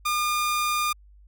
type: tone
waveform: sawtooth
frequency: 1210 Hz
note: D#6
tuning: 49 cents flat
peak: -19 dBFS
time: 0.05-0.93 s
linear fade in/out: 10 ms
effects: added 50 Hz sine -49 dBFS peak until 1.27 s